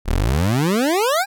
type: exponential sweep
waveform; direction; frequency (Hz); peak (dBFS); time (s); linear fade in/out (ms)
25% pulse; up; 32.96 to 829; -12; 0.05-1.26; 50
effects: none